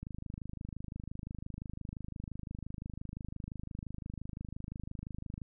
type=click train; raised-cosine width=5 ms; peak=-29 dBFS; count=140; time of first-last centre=0.03-5.418 s; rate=25.8 Hz; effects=none